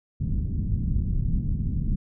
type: low-pass noise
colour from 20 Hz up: pink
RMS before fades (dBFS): -25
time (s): 0.2-1.96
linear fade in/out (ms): 10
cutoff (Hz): 200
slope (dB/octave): 24
effects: none